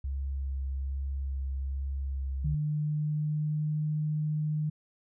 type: tone with vibrato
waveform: sine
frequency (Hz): 67.8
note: C#2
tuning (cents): -38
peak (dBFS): -30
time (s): 0.04-2.55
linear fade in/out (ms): 5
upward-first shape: sine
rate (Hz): 1.2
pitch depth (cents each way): 16
type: tone with pitch glide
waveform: sine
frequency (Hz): 150 to 152.45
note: D3 to D#3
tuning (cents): +37 to -35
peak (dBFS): -27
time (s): 2.44-4.7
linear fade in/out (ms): 10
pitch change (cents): +28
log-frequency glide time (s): 2.56-3.84
effects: none